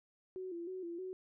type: tone with vibrato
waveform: sine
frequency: 356.4 Hz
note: F4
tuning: 35 cents sharp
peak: -40 dBFS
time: 0.36-1.13 s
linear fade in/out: 0 ms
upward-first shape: square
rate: 3.2 Hz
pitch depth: 77 cents each way
effects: none